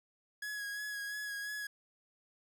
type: tone with vibrato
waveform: 45% pulse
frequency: 1669 Hz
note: G#6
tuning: 8 cents sharp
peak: -38 dBFS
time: 0.42-1.67 s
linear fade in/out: 5 ms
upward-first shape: sine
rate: 2.9 Hz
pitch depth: 25 cents each way
effects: none